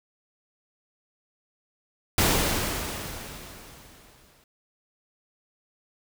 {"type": "noise with exponential decay", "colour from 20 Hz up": "pink", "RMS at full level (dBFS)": -20, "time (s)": [2.18, 4.44], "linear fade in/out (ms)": 2, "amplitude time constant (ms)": 490, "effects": []}